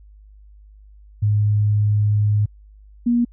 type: tone pair in turn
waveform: sine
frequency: 104.6 / 238.6 Hz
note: G#2 / A#3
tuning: +13 / +41 cents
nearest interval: octave + major second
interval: 1428 cents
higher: second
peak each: -14 dBFS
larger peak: neither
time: 1.22-2.46 / 3.06-3.25 s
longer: first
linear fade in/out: 10 ms
effects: added 51 Hz sine -43 dBFS peak until 3.32 s